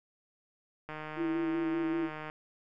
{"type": "click train", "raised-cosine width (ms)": 0.5, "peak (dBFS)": -26, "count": 218, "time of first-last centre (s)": [0.89, 2.299], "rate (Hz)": 154}
{"type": "tone with vibrato", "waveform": "sine", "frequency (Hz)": 329.6, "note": "E4", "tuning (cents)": 0, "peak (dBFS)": -29, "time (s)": [1.16, 2.1], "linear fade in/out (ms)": 50, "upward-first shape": "square", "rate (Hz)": 5.2, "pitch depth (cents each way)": 25}
{"effects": []}